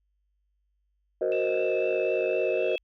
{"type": "chord", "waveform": "sine", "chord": "C half-diminished seventh", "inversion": "second", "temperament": "equal", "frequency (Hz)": [370, 466.2, 523.3, 622.3], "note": ["Gb4", "Bb4", "C5", "Eb5"], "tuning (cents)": [0, 0, 0, 0], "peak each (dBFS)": -28, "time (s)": [1.21, 2.76], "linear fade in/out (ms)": 5}
{"type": "tone with vibrato", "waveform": "sine", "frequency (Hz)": 2637, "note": "E7", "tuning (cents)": 0, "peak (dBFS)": -34, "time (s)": [1.32, 2.78], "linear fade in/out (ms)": 0, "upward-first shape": "triangle", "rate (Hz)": 4, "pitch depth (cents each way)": 16}
{"type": "tone with exponential growth", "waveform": "sine", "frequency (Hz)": 3311, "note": "G#7", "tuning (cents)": -6, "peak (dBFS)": -37, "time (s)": [2.37, 2.78], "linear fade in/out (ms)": 0, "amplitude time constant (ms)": 88}
{"effects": ["tanh soft clip ceiling -17 dBFS", "added 50 Hz sine -70 dBFS peak until 2.83 s"]}